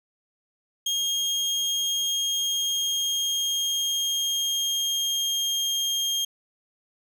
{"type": "tone with pitch glide", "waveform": "30% pulse", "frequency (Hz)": [3241, 3219], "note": ["G#7", "G7"], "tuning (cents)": [-43, 45], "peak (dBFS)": -21, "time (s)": [0.86, 6.25], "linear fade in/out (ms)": 5, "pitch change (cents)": -12, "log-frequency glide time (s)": [2.07, 5.61], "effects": []}